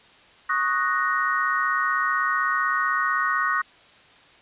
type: chord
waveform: sine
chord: D# minor seventh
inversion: third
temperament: equal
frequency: 1108.7 / 1244.5 / 1480 / 1864.7 Hz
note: C#6 / D#6 / F#6 / A#6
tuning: 0 / 0 / 0 / 0 cents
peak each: -26 dBFS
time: 0.49-3.62 s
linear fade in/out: 10 ms
effects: white hiss -52 dBFS RMS until 4.41 s + resampled to 8000 Hz